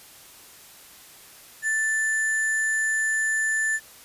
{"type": "tone with sample-and-hold", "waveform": "sine", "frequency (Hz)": 1760, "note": "A6", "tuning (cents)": 0, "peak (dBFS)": -21, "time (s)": [1.62, 3.8], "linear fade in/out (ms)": 50, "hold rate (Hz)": 8820, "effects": ["white hiss -48 dBFS RMS until 4.04 s", "resampled to 32000 Hz"]}